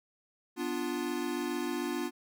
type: chord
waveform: square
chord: B diminished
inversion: none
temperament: equal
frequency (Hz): 246.9 / 293.7 / 349.2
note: B3 / D4 / F4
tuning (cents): 0 / 0 / 0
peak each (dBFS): -38 / -37 / -36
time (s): 0.56-2.11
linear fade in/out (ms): 50
effects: none